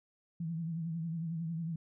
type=tone with vibrato; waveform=sine; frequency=164.81 Hz; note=E3; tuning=in tune; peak=-34 dBFS; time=0.4-1.76 s; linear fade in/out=5 ms; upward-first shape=triangle; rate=11 Hz; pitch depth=80 cents each way; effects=none